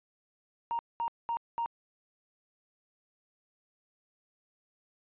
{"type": "tone bursts", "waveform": "triangle", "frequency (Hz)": 932.3, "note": "A#5", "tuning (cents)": 0, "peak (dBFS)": -26, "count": 4, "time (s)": [0.71, 1.66], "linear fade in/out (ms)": 0, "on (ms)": 80, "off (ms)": 210, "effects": ["tanh soft clip ceiling -26 dBFS", "resampled to 8000 Hz"]}